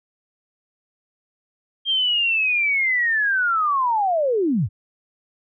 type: linear sweep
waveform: sine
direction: down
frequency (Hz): 3206 to 75.5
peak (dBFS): -17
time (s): 1.85-4.69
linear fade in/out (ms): 50
effects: none